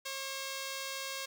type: tone pair together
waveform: 5% pulse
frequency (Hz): 540 / 1144.2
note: C#5 / D6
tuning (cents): -45 / -45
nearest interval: octave + minor second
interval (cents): 1300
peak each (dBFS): -26 / -37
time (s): 0.05-1.26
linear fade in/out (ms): 10
effects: none